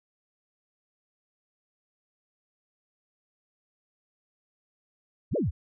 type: exponential two-way sweep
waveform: sine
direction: up then down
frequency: 61.3 to 632 to 61.3 Hz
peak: -24 dBFS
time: 5.31-5.51 s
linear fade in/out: 20 ms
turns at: 5.36 s
effects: none